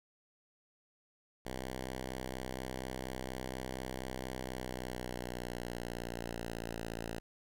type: tone with pitch glide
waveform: 5% pulse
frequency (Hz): 64.2 to 56.87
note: C2 to A#1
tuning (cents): -32 to -42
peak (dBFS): -28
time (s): 1.45-7.2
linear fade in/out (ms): 10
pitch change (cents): -210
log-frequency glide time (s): 4.35-6.79
effects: none